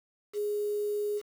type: tone with quantisation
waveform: sine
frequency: 415.3 Hz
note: G#4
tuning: in tune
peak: -28 dBFS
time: 0.33-1.22 s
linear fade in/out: 50 ms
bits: 8
effects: none